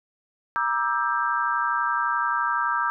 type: chord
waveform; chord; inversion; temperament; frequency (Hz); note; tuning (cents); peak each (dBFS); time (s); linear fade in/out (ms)
sine; E half-diminished seventh; second; just; 949.3 / 1186.7 / 1318.5 / 1582.2; Bb5 / D6 / E6 / G6; +31 / +18 / 0 / +16; -27; 0.56-2.9; 0
effects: none